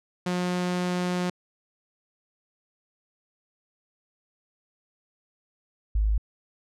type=tone pair in turn; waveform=sawtooth / sine; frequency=179.3 / 52.6 Hz; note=F3 / G#1; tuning=+46 / +23 cents; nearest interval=octave + major sixth; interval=2123 cents; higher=first; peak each=-21 / -20 dBFS; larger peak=second; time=0.26-1.3 / 5.95-6.18 s; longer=first; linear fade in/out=5 ms; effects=low-pass 8000 Hz 12 dB/octave